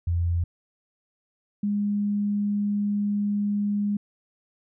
sine tone pair in turn, 85.7 / 205 Hz, F2 / G#3, -32 / -22 cents, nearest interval octave + minor third, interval 1510 cents, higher second, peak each -21 / -22 dBFS, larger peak first, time 0.07-0.44 / 1.63-3.97 s, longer second, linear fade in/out 5 ms, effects none

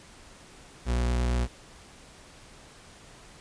40% pulse tone with vibrato, 60.6 Hz, B1, 32 cents flat, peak -23 dBFS, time 0.85-1.48 s, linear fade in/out 50 ms, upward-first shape triangle, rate 8.7 Hz, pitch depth 20 cents each way, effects pink hiss -51 dBFS RMS until 3.4 s + resampled to 22050 Hz

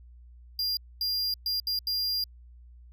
square tone bursts at uneven times, 4800 Hz, D8, 37 cents sharp, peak -27 dBFS, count 5, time 0.59-0.77 / 1.01-1.34 / 1.46-1.6 / 1.67-1.79 / 1.87-2.24 s, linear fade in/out 2 ms, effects added 60 Hz sine -48 dBFS peak until 2.92 s

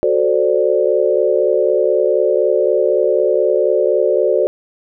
sine chord, D dominant seventh, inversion first, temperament equal, 370 / 440 / 523.3 / 587.3 Hz, F#4 / A4 / C5 / D5, 0 / 0 / 0 / 0 cents, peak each -17 dBFS, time 0.03-4.47 s, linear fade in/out 0 ms, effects none

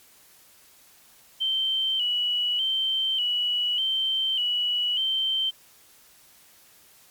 sine tone with vibrato, 3026 Hz, F#7, 38 cents sharp, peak -22 dBFS, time 1.4-5.51 s, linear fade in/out 20 ms, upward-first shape square, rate 0.84 Hz, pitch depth 51 cents each way, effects white hiss -55 dBFS RMS until 7.1 s + MP3 96 kbps

